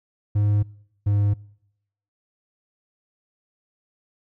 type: tone pair in turn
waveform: triangle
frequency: 103.5 / 102.19 Hz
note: G#2 / G#2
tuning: -5 / -27 cents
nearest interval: unison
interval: 22 cents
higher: first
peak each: -15 dBFS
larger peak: neither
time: 0.35-0.63 / 1.06-1.34 s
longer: neither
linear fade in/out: 10 ms
effects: noise-tail reverb RT60 0.8 s tail -25 dB re dry